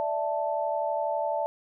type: chord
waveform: sine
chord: D suspended second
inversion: none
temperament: equal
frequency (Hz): 587.3 / 659.3 / 880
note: D5 / E5 / A5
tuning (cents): 0 / 0 / 0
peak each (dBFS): -30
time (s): 0-1.46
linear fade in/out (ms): 0
effects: none